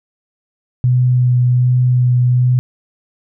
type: tone with vibrato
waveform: sine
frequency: 124.7 Hz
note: B2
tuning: 17 cents sharp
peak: -9 dBFS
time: 0.84-2.59 s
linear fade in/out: 0 ms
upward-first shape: sine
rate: 1.3 Hz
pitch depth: 12 cents each way
effects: none